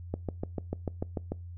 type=click train; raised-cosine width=2 ms; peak=-18 dBFS; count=9; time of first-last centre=0.14-1.32 s; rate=6.78 Hz; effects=noise-tail reverb RT60 0.3 s tail -24 dB re dry + added 87 Hz sine -40 dBFS peak until 1.57 s